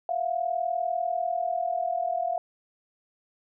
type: tone pair together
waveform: sine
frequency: 675.8 / 716 Hz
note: E5 / F5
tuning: +43 / +43 cents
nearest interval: minor second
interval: 100 cents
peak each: -28 dBFS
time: 0.09-2.38 s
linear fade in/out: 2 ms
effects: none